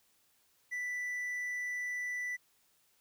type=tone; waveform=triangle; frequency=1977 Hz; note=B6; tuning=1 cent sharp; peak=-33 dBFS; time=0.71-2.37 s; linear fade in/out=20 ms; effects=white hiss -71 dBFS RMS until 3 s